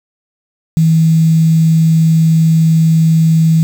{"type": "tone with quantisation", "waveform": "sine", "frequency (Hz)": 161.4, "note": "E3", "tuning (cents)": -36, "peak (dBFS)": -6, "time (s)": [0.77, 3.63], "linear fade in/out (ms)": 0, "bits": 5, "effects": []}